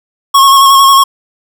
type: tone with vibrato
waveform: square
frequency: 1093 Hz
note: C#6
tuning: 25 cents flat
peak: -3 dBFS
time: 0.34-1.04 s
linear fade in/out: 10 ms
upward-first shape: square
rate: 11 Hz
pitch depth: 23 cents each way
effects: none